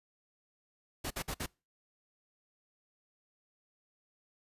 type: noise bursts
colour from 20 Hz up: pink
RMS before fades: -37 dBFS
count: 4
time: 1.04-1.463 s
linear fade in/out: 10 ms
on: 66 ms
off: 53 ms
effects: noise-tail reverb RT60 0.3 s tail -26 dB re dry + resampled to 32000 Hz